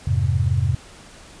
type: chord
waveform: sine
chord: F minor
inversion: none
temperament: equal with one note detuned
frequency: 86.3 / 103.83 / 130.81 Hz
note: F2 / Ab2 / C3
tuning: -20 / 0 / 0 cents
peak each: -21 dBFS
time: 0.07-0.75 s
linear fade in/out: 5 ms
effects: pink hiss -44 dBFS RMS until 1.4 s + resampled to 22050 Hz